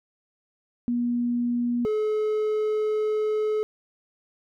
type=tone pair in turn; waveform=sine / triangle; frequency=240.7 / 428.6 Hz; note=B3 / A4; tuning=-44 / -45 cents; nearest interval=minor seventh; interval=999 cents; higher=second; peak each=-22 / -20 dBFS; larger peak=second; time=0.88-1.85 / 1.85-3.63 s; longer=second; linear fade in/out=0 ms; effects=none